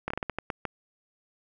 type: slowing click train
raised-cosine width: 0.5 ms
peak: -15 dBFS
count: 9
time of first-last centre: 0.08-0.653 s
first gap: 24 ms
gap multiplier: 1.3
effects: none